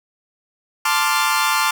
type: chord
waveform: sawtooth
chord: D minor seventh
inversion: second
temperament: equal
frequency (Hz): 880 / 1046.5 / 1174.7 / 1396.9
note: A5 / C6 / D6 / F6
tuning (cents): 0 / 0 / 0 / 0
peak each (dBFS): -18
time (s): 0.85-1.71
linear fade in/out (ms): 5
effects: none